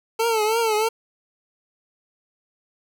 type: tone with vibrato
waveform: 25% pulse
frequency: 443.7 Hz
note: A4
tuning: 14 cents sharp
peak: -15 dBFS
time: 0.19-0.89 s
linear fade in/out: 10 ms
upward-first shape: triangle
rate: 3.1 Hz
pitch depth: 100 cents each way
effects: none